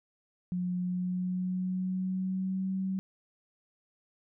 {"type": "tone with pitch glide", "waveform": "sine", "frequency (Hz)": [179.7, 190.06], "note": ["F3", "F#3"], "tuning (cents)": [50, 47], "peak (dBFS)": -29, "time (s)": [0.52, 2.99], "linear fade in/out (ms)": 0, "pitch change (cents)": 97, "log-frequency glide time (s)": [0.76, 2.73], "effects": []}